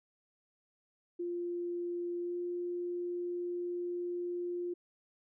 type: tone with pitch glide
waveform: sine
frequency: 348.7 to 351.7 Hz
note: F4 to F4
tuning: -3 to +12 cents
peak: -34 dBFS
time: 1.19-4.74 s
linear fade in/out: 10 ms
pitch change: +15 cents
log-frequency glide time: 2.2-2.37 s
effects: none